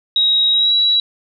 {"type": "tone with pitch glide", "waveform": "sine", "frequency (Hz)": [3809, 3903], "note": ["A#7", "B7"], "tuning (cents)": [37, -21], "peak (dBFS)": -11, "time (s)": [0.16, 1], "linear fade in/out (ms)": 2, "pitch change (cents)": 42, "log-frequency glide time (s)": [0.52, 0.74], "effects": []}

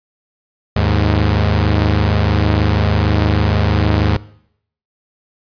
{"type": "tone pair together", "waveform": "sawtooth", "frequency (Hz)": [77.78, 104.18], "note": ["D#2", "G#2"], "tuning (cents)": [0, 6], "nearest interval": "perfect fourth", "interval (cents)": 506, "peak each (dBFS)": -11, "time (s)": [0.76, 4.17], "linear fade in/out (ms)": 5, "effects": ["noise-tail reverb RT60 0.7 s tail -20 dB re dry", "resampled to 11025 Hz"]}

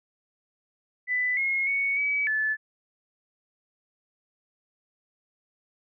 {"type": "tone with pitch steps", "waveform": "sine", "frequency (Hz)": [1994, 2159, 2223, 2280, 1737], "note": ["B6", "C#7", "C#7", "C#7", "A6"], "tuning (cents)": [16, -46, 4, 48, -23], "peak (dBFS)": -23, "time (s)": [1.07, 2.57], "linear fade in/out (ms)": 50, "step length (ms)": 300, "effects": []}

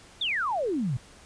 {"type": "exponential sweep", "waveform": "sine", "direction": "down", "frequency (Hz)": [3729, 112.6], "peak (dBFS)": -25, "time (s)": [0.21, 0.97], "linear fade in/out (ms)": 5, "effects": ["pink hiss -52 dBFS RMS until 1.25 s", "resampled to 22050 Hz"]}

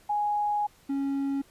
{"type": "tone pair in turn", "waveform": ["sine", "triangle"], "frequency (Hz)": [830.6, 276.2], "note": ["G#5", "C#4"], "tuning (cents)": [0, -6], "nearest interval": "octave + perfect fifth", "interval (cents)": 1906, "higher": "first", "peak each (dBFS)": -24, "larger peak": "neither", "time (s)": [[0.09, 0.67], [0.89, 1.42]], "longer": "first", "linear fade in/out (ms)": 10, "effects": ["pink hiss -59 dBFS RMS until 1.5 s", "resampled to 32000 Hz"]}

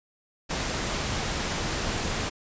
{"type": "noise", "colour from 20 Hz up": "pink", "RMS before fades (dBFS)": -29, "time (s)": [0.49, 2.3], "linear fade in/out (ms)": 20, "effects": ["resampled to 16000 Hz"]}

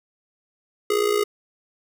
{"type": "tone with amplitude modulation", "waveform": "square", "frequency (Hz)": 415.3, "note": "G#4", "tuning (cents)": 0, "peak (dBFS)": -16, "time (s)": [0.9, 1.24], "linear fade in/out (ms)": 5, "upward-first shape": "sine", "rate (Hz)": 58.7, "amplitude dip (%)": 75, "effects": []}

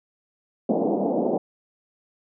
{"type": "band-pass noise", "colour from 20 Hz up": "pink", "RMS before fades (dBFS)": -23, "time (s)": [0.69, 1.38], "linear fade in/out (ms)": 5, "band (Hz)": [190, 760], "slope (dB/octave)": 48, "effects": []}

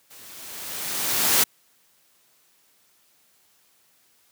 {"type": "noise with level ramp", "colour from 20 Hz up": "white", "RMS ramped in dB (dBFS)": [-47, -17], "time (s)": [0.1, 1.44], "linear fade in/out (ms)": 10, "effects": ["white hiss -62 dBFS RMS until 4.31 s", "high-pass 100 Hz 12 dB/octave"]}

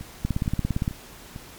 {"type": "two click trains", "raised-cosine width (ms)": 5, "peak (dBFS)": [-23, -11], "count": [4, 12], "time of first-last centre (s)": [[0.01, 1.361], [0.25, 0.879]], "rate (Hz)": [2.22, 17.5], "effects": ["pink hiss -45 dBFS RMS until 1.58 s", "MP3 96 kbps"]}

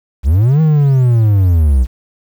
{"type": "linear two-way sweep", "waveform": "triangle", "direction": "up then down", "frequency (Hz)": [58.27, 160.4, 58.27], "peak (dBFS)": -5, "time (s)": [0.23, 1.87], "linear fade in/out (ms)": 50, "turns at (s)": 0.61, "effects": ["7-bit"]}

